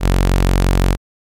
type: tone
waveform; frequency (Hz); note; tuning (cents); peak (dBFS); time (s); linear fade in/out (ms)
sawtooth; 45.77; F#1; -18; -7; 0-0.97; 50
effects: MP3 96 kbps